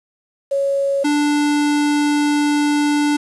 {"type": "tone pair in turn", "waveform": ["sine", "square"], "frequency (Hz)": [554.4, 293.7], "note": ["C#5", "D4"], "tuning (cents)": [0, 0], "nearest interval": "major seventh", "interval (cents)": 1100, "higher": "first", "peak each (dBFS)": -15, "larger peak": "neither", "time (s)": [[0.51, 1.04], [1.04, 3.17]], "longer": "second", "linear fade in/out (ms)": 10, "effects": ["resampled to 24000 Hz", "7-bit"]}